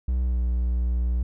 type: tone with pitch glide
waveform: triangle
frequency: 62.5 to 60.41 Hz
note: B1 to B1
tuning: +21 to -38 cents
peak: -19 dBFS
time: 0.08-1.23 s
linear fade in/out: 5 ms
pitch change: -59 cents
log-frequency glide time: 0.24-0.39 s
effects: none